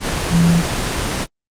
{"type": "tone in noise", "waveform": "sine", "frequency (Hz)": 169.3, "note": "E3", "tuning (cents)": 46, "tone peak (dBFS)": -10, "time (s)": [0.3, 0.63], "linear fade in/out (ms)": 50, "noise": "pink", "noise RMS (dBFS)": -20, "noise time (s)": [0, 1.27], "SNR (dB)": 7, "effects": ["low-pass 9000 Hz 12 dB/octave", "Opus 24 kbps"]}